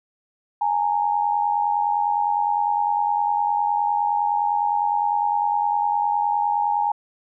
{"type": "tone pair together", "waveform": "sine", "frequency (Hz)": [831, 920.8], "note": ["G#5", "A#5"], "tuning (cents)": [1, -22], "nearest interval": "major second", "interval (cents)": 177, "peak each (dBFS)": [-20, -23], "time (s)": [0.61, 6.92], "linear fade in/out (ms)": 5, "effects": []}